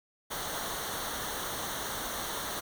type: noise with comb filter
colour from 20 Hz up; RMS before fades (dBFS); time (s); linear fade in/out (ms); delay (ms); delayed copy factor
pink; -36; 0.3-2.61; 20; 0.4; -0.7
effects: none